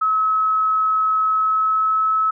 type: tone with pitch glide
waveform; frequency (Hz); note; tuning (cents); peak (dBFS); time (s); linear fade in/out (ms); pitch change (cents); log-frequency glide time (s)
sine; 1287 to 1296; E6 to E6; -42 to -30; -15; 0.01-2.31; 10; +12; 1.25-2.08
effects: none